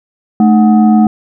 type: tone with frequency modulation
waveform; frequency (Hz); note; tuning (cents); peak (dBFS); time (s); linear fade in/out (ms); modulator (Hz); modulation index
sine; 216.9; A3; -25; -4; 0.4-1.07; 2; 522; 0.64
effects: none